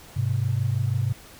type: tone pair together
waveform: sine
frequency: 102.7 / 128.91 Hz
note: G#2 / C3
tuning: -19 / -25 cents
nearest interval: major third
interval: 394 cents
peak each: -24 dBFS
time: 0.16-1.13 s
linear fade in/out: 10 ms
effects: pink hiss -47 dBFS RMS until 1.39 s